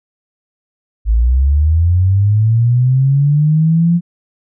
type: linear sweep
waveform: sine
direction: up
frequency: 51.9 to 174.61 Hz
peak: -8 dBFS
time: 1.05-4.01 s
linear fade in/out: 50 ms
effects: none